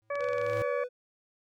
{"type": "tone with exponential growth", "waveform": "square", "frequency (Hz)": 109.4, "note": "A2", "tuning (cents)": -9, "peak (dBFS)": -34, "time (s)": [0.02, 0.62], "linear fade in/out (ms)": 0, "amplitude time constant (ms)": 130}
{"type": "harmonic tone", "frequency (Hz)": 570, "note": "C#5", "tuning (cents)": 48, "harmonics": [1, 2, 3, 4], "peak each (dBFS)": [-31, -37, -41, -43], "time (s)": [0.1, 0.84], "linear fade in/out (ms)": 5}
{"type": "clicks", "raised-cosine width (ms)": 0.2, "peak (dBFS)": -27, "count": 11, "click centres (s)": [0.155, 0.207, 0.242, 0.287, 0.332, 0.382, 0.415, 0.465, 0.498, 0.533, 0.572]}
{"type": "tone with vibrato", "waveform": "triangle", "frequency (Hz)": 493.9, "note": "B4", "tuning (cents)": 0, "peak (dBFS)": -29, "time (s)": [0.18, 0.89], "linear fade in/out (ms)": 50, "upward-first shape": "triangle", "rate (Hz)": 3.1, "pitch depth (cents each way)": 16}
{"effects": []}